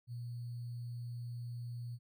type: tone with sample-and-hold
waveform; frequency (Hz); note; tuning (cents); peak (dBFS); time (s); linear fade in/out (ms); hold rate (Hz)
sine; 120; B2; -49; -40; 0.07-1.99; 50; 4410
effects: none